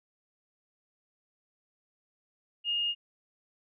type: tone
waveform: sine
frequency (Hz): 2843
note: F7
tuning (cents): +30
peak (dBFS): -27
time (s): 2.64-2.95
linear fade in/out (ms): 50
effects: none